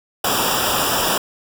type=noise with comb filter; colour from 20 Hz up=pink; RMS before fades=-19 dBFS; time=0.24-1.18 s; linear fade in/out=5 ms; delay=0.47 ms; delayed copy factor=-0.9; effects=none